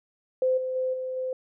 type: tone with level steps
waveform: sine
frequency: 515 Hz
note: C5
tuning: 28 cents flat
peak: -20 / -27 / -24 / -29 / -27 dBFS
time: 0.42-1.33 s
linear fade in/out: 2 ms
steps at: 0.57 / 0.75 / 0.93 / 1.16 s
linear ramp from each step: 10 ms
effects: none